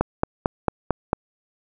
click train, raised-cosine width 1 ms, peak -4 dBFS, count 6, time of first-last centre 0.01-1.131 s, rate 4.46 Hz, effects none

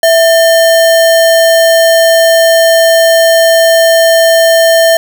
sine tone with sample-and-hold, 659.3 Hz, E5, in tune, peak -3 dBFS, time 0.03-4.97 s, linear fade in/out 2 ms, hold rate 2450 Hz, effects none

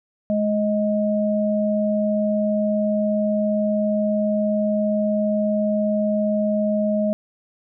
sine tone pair together, 211.1 / 626 Hz, G#3 / D#5, +29 / +10 cents, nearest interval octave + perfect fifth, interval 1881 cents, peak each -20 / -21 dBFS, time 0.3-7.13 s, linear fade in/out 0 ms, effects none

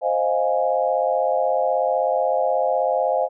sine chord, F minor seventh, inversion second, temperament equal, 523.3 / 622.3 / 698.5 / 830.6 Hz, C5 / Eb5 / F5 / Ab5, 0 / 0 / 0 / 0 cents, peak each -22 / -23 / -23 / -25 dBFS, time 0.01-3.29 s, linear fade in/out 50 ms, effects none

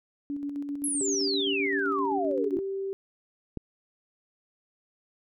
sine tone with tremolo, 285.7 Hz, D4, 48 cents flat, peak -29 dBFS, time 0.3-2.57 s, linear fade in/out 0 ms, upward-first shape square, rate 7.7 Hz, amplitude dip 40%
sine exponential sweep, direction down, 11250 to 328.3 Hz, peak -27 dBFS, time 0.84-2.59 s, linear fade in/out 0 ms
sine tone with pitch glide, 392 to 389.5 Hz, G4 to G4, 0 to -11 cents, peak -29 dBFS, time 1.01-2.93 s, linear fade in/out 0 ms, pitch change -11 cents, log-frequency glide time 1.98-2.26 s
click, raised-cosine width 3 ms, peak -20 dBFS, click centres 3.573 s
effects none

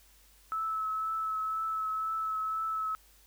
sine tone with vibrato, 1302 Hz, E6, 22 cents flat, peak -30 dBFS, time 0.52-2.95 s, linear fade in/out 0 ms, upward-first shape triangle, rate 2 Hz, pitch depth 18 cents each way, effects added 50 Hz sine -62 dBFS peak until 3.26 s + white hiss -62 dBFS RMS until 3.26 s

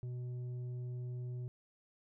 sine tone with tanh clipping, 123.8 Hz, B2, 5 cents sharp, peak -40 dBFS, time 0.03-1.48 s, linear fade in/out 0 ms, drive 6 dB, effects none

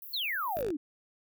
pink high-pass noise, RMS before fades -45 dBFS, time 0.02-0.62 s, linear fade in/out 2 ms, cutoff 12000 Hz, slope 96 dB/octave
sine exponential sweep, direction down, 4495 to 271.3 Hz, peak -30 dBFS, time 0.13-0.77 s, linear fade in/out 10 ms
5% pulse tone, 51.91 Hz, G#1, in tune, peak -29 dBFS, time 0.55-0.72 s, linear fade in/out 20 ms
effects none

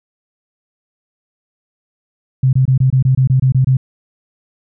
sine tone bursts, 130.81 Hz, C3, in tune, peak -8 dBFS, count 11, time 2.43-3.77 s, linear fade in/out 5 ms, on 100 ms, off 24 ms, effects none

